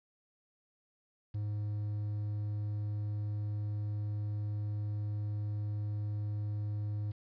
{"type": "tone with quantisation", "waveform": "triangle", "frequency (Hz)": 104.4, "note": "G#2", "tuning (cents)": 10, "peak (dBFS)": -31, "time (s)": [1.34, 7.12], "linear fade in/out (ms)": 10, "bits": 10, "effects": ["resampled to 11025 Hz"]}